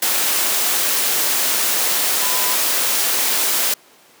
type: tone in noise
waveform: sine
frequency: 1000 Hz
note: B5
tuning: 21 cents sharp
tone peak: -27 dBFS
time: 2.22-2.55 s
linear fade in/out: 5 ms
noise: white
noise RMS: -18 dBFS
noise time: 0.02-3.74 s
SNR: -12 dB
effects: pink hiss -49 dBFS RMS until 4.2 s + high-pass 300 Hz 12 dB/octave